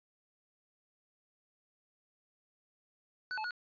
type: tone with pitch steps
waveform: square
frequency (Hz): 1493 / 867 / 1455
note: F#6 / A5 / F#6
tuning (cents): +15 / -26 / -29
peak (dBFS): -36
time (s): 3.31-3.508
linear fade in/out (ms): 0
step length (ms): 66
effects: resampled to 11025 Hz